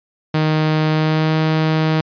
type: tone with pitch glide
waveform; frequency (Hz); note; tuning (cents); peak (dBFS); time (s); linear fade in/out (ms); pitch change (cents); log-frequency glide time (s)
sawtooth; 155.56 to 157.64; D#3 to D#3; 0 to +23; -10; 0.34-2.01; 5; +23; 0.9-1.36
effects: resampled to 11025 Hz